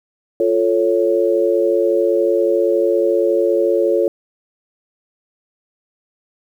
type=chord; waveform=sine; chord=F augmented; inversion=none; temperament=equal; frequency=349.2 / 440 / 554.4 Hz; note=F4 / A4 / C#5; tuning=0 / 0 / 0 cents; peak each=-17 dBFS; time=0.4-4.08 s; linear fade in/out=2 ms; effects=8-bit